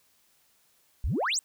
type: exponential sweep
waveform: sine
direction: up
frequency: 47 to 8770 Hz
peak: -24 dBFS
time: 1.04-1.39 s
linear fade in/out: 0 ms
effects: tanh soft clip ceiling -21 dBFS + white hiss -66 dBFS RMS until 1.44 s